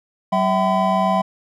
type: tone cluster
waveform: triangle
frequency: 190.4 / 655 / 763 / 1013 Hz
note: F#3 / E5 / G5 / B5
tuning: +50 / -11 / -47 / +44 cents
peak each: -19 dBFS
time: 0.32-1.22 s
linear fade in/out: 10 ms
effects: none